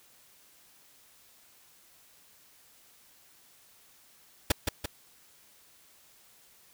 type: noise with echo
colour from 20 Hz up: pink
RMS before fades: -22 dBFS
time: 4.5-4.52 s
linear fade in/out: 5 ms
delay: 170 ms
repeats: 2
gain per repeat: -5 dB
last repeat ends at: 4.86 s
effects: white hiss -60 dBFS RMS until 6.73 s